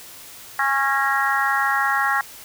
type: harmonic tone with a mistuned harmonic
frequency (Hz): 274.3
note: C#4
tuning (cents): -18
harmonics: 3 / 4 / 5 / 6 / 7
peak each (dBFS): -24 / -24 / -24 / -24 / -24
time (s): 0.59-2.21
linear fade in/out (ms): 2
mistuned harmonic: 7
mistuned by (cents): -30
effects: white hiss -41 dBFS RMS until 2.44 s